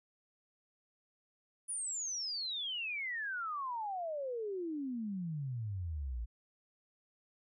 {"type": "exponential sweep", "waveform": "sine", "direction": "down", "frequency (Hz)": [9956, 54.4], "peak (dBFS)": -36, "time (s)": [1.68, 6.26], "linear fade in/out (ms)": 20, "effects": []}